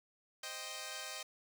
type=chord; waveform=5% pulse; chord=C minor; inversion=none; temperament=equal; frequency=523.3 / 622.3 / 784 Hz; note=C5 / Eb5 / G5; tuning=0 / 0 / 0 cents; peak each=-37 / -34 / -36 dBFS; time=0.43-1.23 s; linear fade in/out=5 ms; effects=none